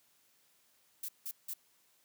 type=noise bursts; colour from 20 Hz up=violet; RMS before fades=-40 dBFS; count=3; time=1.03-1.538 s; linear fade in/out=5 ms; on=56 ms; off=170 ms; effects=white hiss -70 dBFS RMS until 2.04 s + high-pass 100 Hz 12 dB/octave